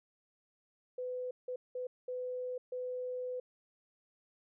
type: tone bursts at uneven times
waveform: sine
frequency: 502 Hz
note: B4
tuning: 28 cents sharp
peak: -36 dBFS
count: 5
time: 0.98-1.31 / 1.48-1.56 / 1.75-1.87 / 2.08-2.58 / 2.72-3.4 s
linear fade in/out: 5 ms
effects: none